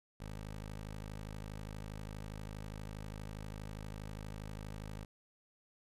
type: tone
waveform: 15% pulse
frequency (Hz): 52.4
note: G#1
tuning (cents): +16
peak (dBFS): -37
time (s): 0.2-5.05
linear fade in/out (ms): 5
effects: resampled to 32000 Hz